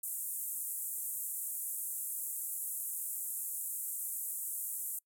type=band-pass noise; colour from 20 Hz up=white; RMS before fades=-39 dBFS; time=0.03-4.99 s; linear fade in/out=5 ms; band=7800 to 15000 Hz; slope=48 dB/octave; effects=noise-tail reverb RT60 0.1 s tail -26 dB re dry